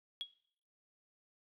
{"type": "tone with exponential decay", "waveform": "sine", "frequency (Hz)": 3322, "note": "G#7", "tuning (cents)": 0, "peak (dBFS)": -32, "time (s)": [0.21, 0.3], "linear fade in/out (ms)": 0, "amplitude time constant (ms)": 18, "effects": ["noise-tail reverb RT60 0.6 s tail -18 dB re dry", "tanh soft clip ceiling -31 dBFS"]}